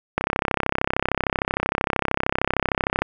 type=click train; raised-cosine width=0.5 ms; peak=-4 dBFS; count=95; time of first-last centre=0.18-3.02 s; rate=33.1 Hz; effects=none